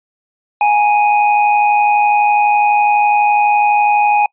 square tone with amplitude modulation, 830.6 Hz, G#5, in tune, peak -8 dBFS, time 0.61-4.26 s, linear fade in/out 2 ms, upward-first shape sine, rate 112 Hz, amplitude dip 40%, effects noise-tail reverb RT60 0.1 s tail -26 dB re dry + resampled to 8000 Hz

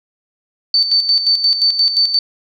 sine tone with tremolo, 4546 Hz, C#8, 43 cents sharp, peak -9 dBFS, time 0.74-2.19 s, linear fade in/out 2 ms, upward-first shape square, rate 5.7 Hz, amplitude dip 60%, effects none

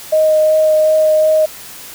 sine tone with vibrato, 622.3 Hz, D#5, in tune, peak -8 dBFS, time 0.12-1.46 s, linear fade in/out 10 ms, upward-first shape sine, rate 2.7 Hz, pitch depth 9 cents each way, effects white hiss -33 dBFS RMS until 1.94 s

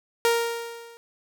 sawtooth tone with level ramp, 466.2 Hz, A#4, in tune, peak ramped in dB -13 to -42 dBFS, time 0.25-0.97 s, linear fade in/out 0 ms, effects none

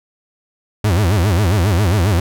40% pulse tone with vibrato, 94.8 Hz, F#2, 43 cents sharp, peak -11 dBFS, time 0.84-2.2 s, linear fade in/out 5 ms, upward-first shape sine, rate 7.4 Hz, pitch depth 240 cents each way, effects none

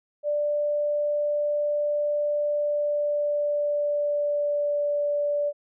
sine tone with pitch glide, 589 to 582.6 Hz, D5 to D5, +5 to -14 cents, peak -22 dBFS, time 0.23-5.53 s, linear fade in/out 50 ms, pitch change -19 cents, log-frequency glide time 2.41-4.95 s, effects none

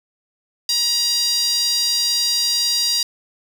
sawtooth tone with high-pass filter, 951 Hz, A#5, 34 cents sharp, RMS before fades -19 dBFS, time 0.69-3.03 s, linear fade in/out 2 ms, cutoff 4600 Hz, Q 5.2, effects none

